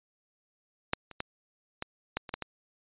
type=clicks; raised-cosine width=0.3 ms; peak=-10 / -29 / -16 / -18 / -13 / -25 / -15 / -19 dBFS; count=8; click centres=0.934 / 1.113 / 1.204 / 1.824 / 2.17 / 2.292 / 2.34 / 2.423 s; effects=resampled to 8000 Hz